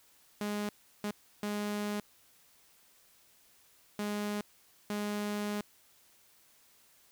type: tone bursts at uneven times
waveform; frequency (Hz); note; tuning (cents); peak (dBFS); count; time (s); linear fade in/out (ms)
sawtooth; 207.3; G#3; -3; -29; 5; 0.41-0.69 / 1.04-1.11 / 1.43-2 / 3.99-4.41 / 4.9-5.61; 2
effects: white hiss -64 dBFS RMS until 7.11 s

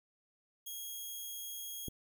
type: tone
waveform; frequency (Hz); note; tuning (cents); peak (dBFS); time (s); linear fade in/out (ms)
5% pulse; 3279; G#7; -23; -33; 0.66-1.89; 10
type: click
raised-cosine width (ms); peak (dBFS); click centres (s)
3; -29; 1.883
effects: none

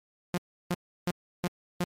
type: tone bursts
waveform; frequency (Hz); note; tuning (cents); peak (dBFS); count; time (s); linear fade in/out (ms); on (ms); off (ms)
sawtooth; 176.9; F3; +23; -22; 5; 0.34-1.84; 0; 36; 330
effects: MP3 64 kbps

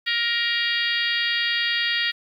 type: harmonic tone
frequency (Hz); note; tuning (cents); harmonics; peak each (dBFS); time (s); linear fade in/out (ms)
470; A#4; +14; 3 / 4 / 5 / 6 / 7 / 8 / 9 / 10; -33 / -24 / -31 / -29 / -28 / -30 / -36 / -32; 0.06-2.12; 20
effects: 9-bit

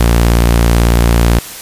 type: tone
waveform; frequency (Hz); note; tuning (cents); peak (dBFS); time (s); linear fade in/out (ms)
sawtooth; 58.1; A#1; -5; -3; 0-1.39; 5
effects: white hiss -28 dBFS RMS until 1.61 s + resampled to 32000 Hz

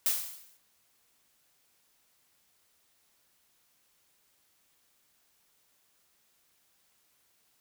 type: noise with exponential decay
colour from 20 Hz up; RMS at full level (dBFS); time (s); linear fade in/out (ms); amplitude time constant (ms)
blue; -25; 0.06-0.57; 1; 110
effects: white hiss -70 dBFS RMS until 7.6 s

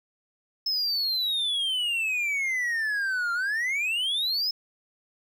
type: exponential two-way sweep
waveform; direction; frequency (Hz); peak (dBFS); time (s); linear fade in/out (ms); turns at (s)
triangle; down then up; 5240 to 1378 to 5240; -23; 0.66-4.51; 5; 3.33
effects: none

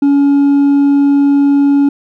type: tone with hard clipping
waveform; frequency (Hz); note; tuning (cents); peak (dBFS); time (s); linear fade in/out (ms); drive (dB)
sine; 282; C#4; +30; -7; 0.02-1.89; 5; 2
effects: none

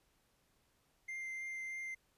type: tone with vibrato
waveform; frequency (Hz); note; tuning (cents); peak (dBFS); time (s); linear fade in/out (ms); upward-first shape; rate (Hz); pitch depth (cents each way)
triangle; 2093; C7; 0; -39; 1.08-1.95; 10; triangle; 3.2; 10
effects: pink hiss -75 dBFS RMS until 2.17 s + resampled to 32000 Hz

